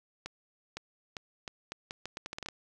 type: accelerating click train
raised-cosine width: 0.2 ms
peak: -21 dBFS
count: 14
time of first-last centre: 0.26-2.486 s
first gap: 510 ms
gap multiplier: 0.78
effects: none